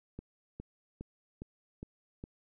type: click train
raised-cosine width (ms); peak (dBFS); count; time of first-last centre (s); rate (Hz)
3; -29; 6; 0.19-2.239; 2.44
effects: none